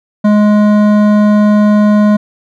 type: tone with hard clipping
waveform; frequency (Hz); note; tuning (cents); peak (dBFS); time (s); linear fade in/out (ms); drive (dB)
triangle; 209.2; G#3; +13; -7; 0.24-2.17; 10; 16
effects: none